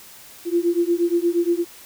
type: beating tone pair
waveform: sine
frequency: 340 / 348.5 Hz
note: F4 / F4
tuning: -46 / -4 cents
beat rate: 8.5 Hz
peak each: -20 dBFS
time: 0.45-1.65 s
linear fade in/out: 50 ms
effects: white hiss -44 dBFS RMS until 1.85 s